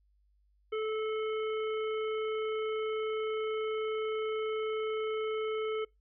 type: harmonic tone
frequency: 435.3 Hz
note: A4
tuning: 19 cents flat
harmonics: 1 / 3 / 5 / 7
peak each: -31 / -41 / -45 / -48 dBFS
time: 0.72-5.85 s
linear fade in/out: 10 ms
effects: noise-tail reverb RT60 0.2 s tail -25 dB re dry + added 50 Hz sine -66 dBFS peak until 6 s